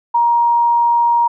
sine tone, 943 Hz, A#5, 20 cents sharp, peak -10 dBFS, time 0.14-1.28 s, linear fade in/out 10 ms, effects none

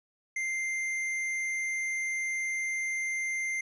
triangle tone with hard clipping, 2093 Hz, C7, in tune, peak -31 dBFS, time 0.36-3.61 s, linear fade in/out 5 ms, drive 11 dB, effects none

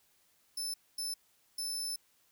25% pulse tone bursts at uneven times, 5274 Hz, E8, in tune, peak -30 dBFS, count 3, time 0.57-0.74 / 0.98-1.14 / 1.58-1.96 s, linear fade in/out 5 ms, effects white hiss -70 dBFS RMS until 2.31 s

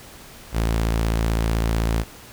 sawtooth tone, 55.8 Hz, A1, 25 cents sharp, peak -15 dBFS, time 0.52-2.05 s, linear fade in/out 50 ms, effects pink hiss -43 dBFS RMS until 2.32 s

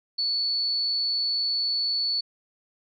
sine tone, 4442 Hz, C#8, 3 cents sharp, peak -23 dBFS, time 0.18-2.21 s, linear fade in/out 10 ms, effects none

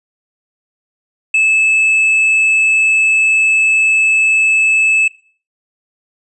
triangle tone, 2611 Hz, E7, 17 cents flat, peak -7 dBFS, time 1.34-5.08 s, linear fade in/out 5 ms, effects noise-tail reverb RT60 0.4 s tail -17 dB re dry + resampled to 24000 Hz

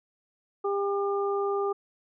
harmonic tone, 400 Hz, G4, 35 cents sharp, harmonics 1 / 2 / 3, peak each -26 / -34 / -33 dBFS, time 0.64-1.73 s, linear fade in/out 10 ms, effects none

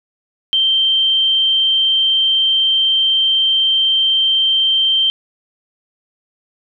sine tone, 3136 Hz, G7, in tune, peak -11 dBFS, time 0.53-5.1 s, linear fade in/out 0 ms, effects none

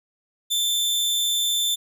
sawtooth tone with amplitude modulation, 3544 Hz, A7, 12 cents sharp, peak -16 dBFS, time 0.5-1.76 s, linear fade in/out 20 ms, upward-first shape sine, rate 264 Hz, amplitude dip 30%, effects none

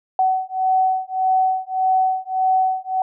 sine beating tone pair, 752 / 753.7 Hz, F#5 / F#5, +28 / +32 cents, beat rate 1.7 Hz, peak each -19 dBFS, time 0.19-3.02 s, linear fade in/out 2 ms, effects none

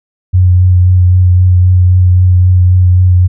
sine tone with vibrato, 90.8 Hz, F#2, 32 cents flat, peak -3 dBFS, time 0.33-3.28 s, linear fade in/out 20 ms, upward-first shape triangle, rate 3.8 Hz, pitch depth 22 cents each way, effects none

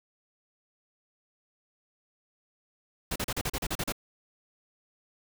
pink noise bursts, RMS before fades -31 dBFS, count 10, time 3.11-3.923 s, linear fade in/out 5 ms, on 48 ms, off 37 ms, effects none

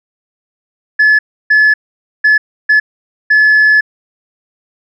sine tone bursts at uneven times, 1718 Hz, A6, 42 cents flat, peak -3 dBFS, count 5, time 0.99-1.19 / 1.5-1.74 / 2.24-2.38 / 2.69-2.8 / 3.3-3.81 s, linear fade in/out 10 ms, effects tanh soft clip ceiling -3 dBFS

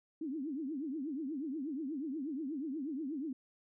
sine tone with vibrato, 290 Hz, D4, 22 cents flat, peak -36 dBFS, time 0.21-3.33 s, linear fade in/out 5 ms, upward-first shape triangle, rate 8.3 Hz, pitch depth 270 cents each way, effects none

